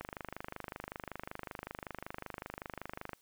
click train, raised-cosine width 0.5 ms, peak -25 dBFS, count 80, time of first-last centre 0.01-3.133 s, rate 25.3 Hz, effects white hiss -69 dBFS RMS until 3.21 s

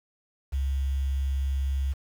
sine tone with quantisation, 68 Hz, C#2, 33 cents flat, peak -24 dBFS, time 0.52-1.94 s, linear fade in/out 20 ms, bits 8, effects none

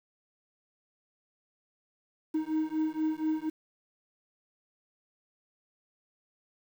triangle beating tone pair, 311.1 / 315.3 Hz, D#4 / D#4, 0 / +23 cents, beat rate 4.2 Hz, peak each -29 dBFS, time 2.34-3.5 s, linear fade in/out 10 ms, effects 9-bit

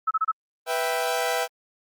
sine tone bursts, 1300 Hz, E6, 24 cents flat, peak -19 dBFS, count 4, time 0.07-0.317 s, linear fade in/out 10 ms, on 40 ms, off 29 ms
sawtooth chord, E minor, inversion second, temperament equal, 493.9 / 659.3 / 784 Hz, B4 / E5 / G5, 0 / 0 / 0 cents, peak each -24 dBFS, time 0.66-1.48 s, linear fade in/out 50 ms
effects Opus 48 kbps

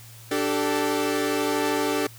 sawtooth chord, D suspended fourth, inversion none, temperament equal with one note detuned, 293.7 / 387.5 / 440 Hz, D4 / G4 / A4, 0 / -20 / 0 cents, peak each -22 / -24 / -23 dBFS, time 0.31-2.07 s, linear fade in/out 5 ms, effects added 114 Hz sine -45 dBFS peak until 2.18 s + white hiss -48 dBFS RMS until 2.18 s

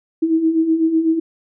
sine beating tone pair, 317.1 / 325.1 Hz, D#4 / E4, +33 / -24 cents, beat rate 8 Hz, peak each -21 / -14 dBFS, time 0.22-1.2 s, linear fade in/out 10 ms, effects none

